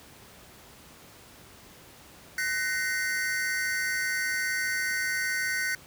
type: tone cluster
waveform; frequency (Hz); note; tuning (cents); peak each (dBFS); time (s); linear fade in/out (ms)
square; 1508 / 1867 / 2081; F#6 / A#6 / C7; +32 / +2 / -10; -31 / -32 / -34; 2.38-5.75; 2
effects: pink hiss -51 dBFS RMS until 5.86 s + high-pass 60 Hz 12 dB/octave